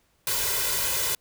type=noise with comb filter; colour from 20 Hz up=white; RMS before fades=-26 dBFS; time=0.27-1.15 s; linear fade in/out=2 ms; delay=2 ms; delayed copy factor=+0.9; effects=pink hiss -67 dBFS RMS until 1.2 s